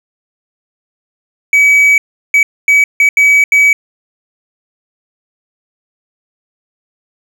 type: tone bursts at uneven times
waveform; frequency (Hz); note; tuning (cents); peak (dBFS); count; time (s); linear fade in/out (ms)
triangle; 2278; C#7; +47; -3; 6; 1.53-1.98 / 2.34-2.43 / 2.68-2.84 / 3-3.09 / 3.17-3.44 / 3.52-3.73; 2
effects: none